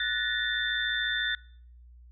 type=tone cluster; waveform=sine; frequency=1477 / 1750 / 1864 / 3558 Hz; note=F#6 / A6 / A#6 / A7; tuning=-3 / -10 / -1 / +19 cents; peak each=-33 / -32 / -34 / -31 dBFS; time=0-1.35 s; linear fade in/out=2 ms; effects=noise-tail reverb RT60 0.6 s tail -23 dB re dry + added 60 Hz sine -49 dBFS peak until 2.11 s